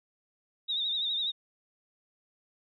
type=tone with vibrato; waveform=sine; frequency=3710 Hz; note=A#7; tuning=9 cents flat; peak=-28 dBFS; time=0.68-1.32 s; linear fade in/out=20 ms; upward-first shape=triangle; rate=12 Hz; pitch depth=84 cents each way; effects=none